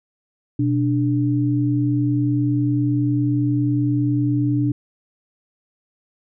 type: tone pair together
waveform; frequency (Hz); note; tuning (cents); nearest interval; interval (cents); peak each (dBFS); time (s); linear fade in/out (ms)
sine; 123.66 / 293.7; B2 / D4; +3 / 0; octave + minor third; 1497; -19; 0.59-4.72; 5
effects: none

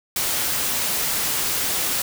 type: noise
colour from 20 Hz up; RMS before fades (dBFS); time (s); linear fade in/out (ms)
white; -23; 0.16-2.02; 2
effects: none

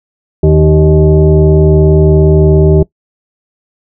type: tone with frequency modulation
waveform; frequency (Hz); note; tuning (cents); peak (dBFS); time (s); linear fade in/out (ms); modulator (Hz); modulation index
sine; 155.56; D#3; 0; -3; 0.43-2.83; 5; 234; 1.3
effects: noise-tail reverb RT60 0.1 s tail -21 dB re dry

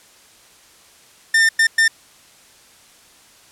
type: tone bursts at uneven times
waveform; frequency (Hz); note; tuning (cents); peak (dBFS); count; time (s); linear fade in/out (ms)
45% pulse; 1803; A6; +42; -11; 3; 1.34-1.49 / 1.59-1.67 / 1.78-1.88; 5
effects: white hiss -49 dBFS RMS until 3.51 s + low-pass 10000 Hz 12 dB/octave

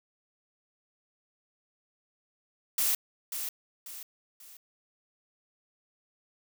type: noise with echo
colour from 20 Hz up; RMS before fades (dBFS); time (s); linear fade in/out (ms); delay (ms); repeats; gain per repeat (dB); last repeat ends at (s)
blue; -27; 2.78-2.95; 2; 540; 3; -8; 4.57
effects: none

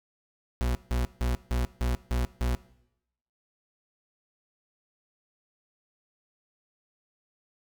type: tone bursts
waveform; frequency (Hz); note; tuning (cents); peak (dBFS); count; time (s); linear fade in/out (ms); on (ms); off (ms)
40% pulse; 60.8; B1; -26; -24; 7; 0.61-2.55; 0; 140; 160
effects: noise-tail reverb RT60 0.8 s tail -19 dB re dry

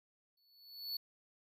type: tone with exponential growth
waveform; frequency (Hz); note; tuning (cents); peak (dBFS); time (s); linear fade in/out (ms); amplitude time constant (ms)
square; 4435; C#8; 0; -36; 0.37-0.97; 5; 130
effects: none

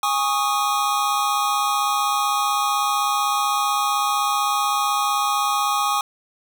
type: chord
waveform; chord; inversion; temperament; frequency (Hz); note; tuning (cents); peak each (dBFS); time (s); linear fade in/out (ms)
square; Ab suspended fourth; none; equal with one note detuned; 821.1 / 1108.7 / 1244.5; Ab5 / Db6 / Eb6; -20 / 0 / 0; -24; 0.03-6.01; 2
effects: none

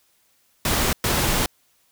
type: noise bursts at uneven times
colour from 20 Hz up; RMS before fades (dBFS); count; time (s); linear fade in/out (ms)
pink; -21; 2; 0.65-0.93 / 1.04-1.46; 2
effects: white hiss -63 dBFS RMS until 1.91 s

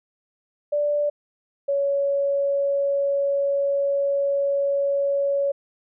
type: tone pair in turn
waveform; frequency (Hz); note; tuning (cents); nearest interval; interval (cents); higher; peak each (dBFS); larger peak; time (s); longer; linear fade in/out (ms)
sine; 586 / 560.1; D5 / C#5; -4 / +18; minor second; 78; first; -19; neither; 0.72-1.1 / 1.68-5.52; second; 10
effects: none

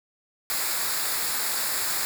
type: noise with comb filter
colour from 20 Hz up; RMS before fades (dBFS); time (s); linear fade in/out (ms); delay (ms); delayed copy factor
white; -27; 0.5-2.05; 0; 0.33; -0.6
effects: none

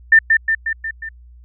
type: tone with echo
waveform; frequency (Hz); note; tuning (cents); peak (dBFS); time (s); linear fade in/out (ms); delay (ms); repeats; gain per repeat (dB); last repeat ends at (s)
sine; 1792; A6; +31; -5; 0.12-0.19; 5; 180; 5; -4; 1.09
effects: added 60 Hz sine -40 dBFS peak until 1.44 s

